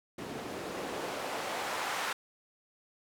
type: noise with band-pass filter sweep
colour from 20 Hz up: white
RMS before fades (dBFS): -37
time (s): 0.18-2.13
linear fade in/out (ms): 5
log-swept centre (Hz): 240 to 1100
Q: 0.96
effects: none